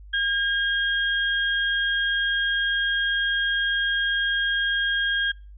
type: tone pair together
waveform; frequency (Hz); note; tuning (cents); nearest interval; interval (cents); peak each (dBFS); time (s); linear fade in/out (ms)
sine; 1618 / 3251; G#6 / G#7; -46 / -38; octave; 1208; -22 / -26; 0.13-5.32; 10
effects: noise-tail reverb RT60 0.3 s tail -25 dB re dry + added 50 Hz sine -41 dBFS peak until 5.57 s